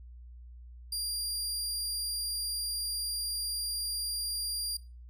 25% pulse tone, 4786 Hz, D8, 32 cents sharp, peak -27 dBFS, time 0.92-4.77 s, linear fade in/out 5 ms, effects noise-tail reverb RT60 0.3 s tail -21 dB re dry + added 60 Hz sine -46 dBFS peak until 5.09 s

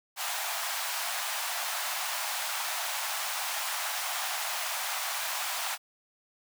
pink high-pass noise, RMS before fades -33 dBFS, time 0.16-5.78 s, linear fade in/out 50 ms, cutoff 680 Hz, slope 48 dB/octave, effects none

